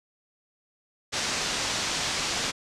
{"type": "low-pass noise", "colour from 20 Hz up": "white", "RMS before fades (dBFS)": -29, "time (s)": [1.12, 2.52], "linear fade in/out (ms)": 20, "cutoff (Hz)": 6800, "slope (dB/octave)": 24, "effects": ["low-pass 11000 Hz 12 dB/octave"]}